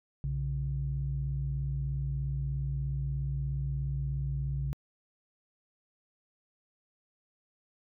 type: tone pair together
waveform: sine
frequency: 61.74 / 138.6 Hz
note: B1 / C#3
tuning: 0 / 0 cents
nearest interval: octave + major second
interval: 1400 cents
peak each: -33 / -31 dBFS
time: 0.24-4.73 s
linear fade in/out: 0 ms
effects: tanh soft clip ceiling -22 dBFS